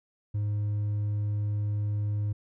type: tone with hard clipping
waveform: sine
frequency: 103.83 Hz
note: G#2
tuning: in tune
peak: -27 dBFS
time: 0.34-2.33 s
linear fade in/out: 10 ms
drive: 2 dB
effects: none